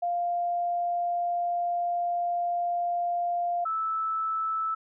sine tone pair in turn, 698.5 / 1312.1 Hz, F5 / E6, 0 / -8 cents, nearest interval major seventh, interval 1092 cents, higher second, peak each -25 / -26 dBFS, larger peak first, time 0.02-3.65 / 3.65-4.75 s, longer first, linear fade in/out 10 ms, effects none

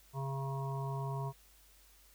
harmonic tone, 136.1 Hz, C#3, 31 cents flat, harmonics 1 / 3 / 5 / 7 / 8, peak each -36 / -46 / -47 / -44 / -49 dBFS, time 0.13-1.33 s, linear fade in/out 50 ms, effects added 50 Hz sine -64 dBFS peak until 2.14 s + white hiss -64 dBFS RMS until 2.14 s

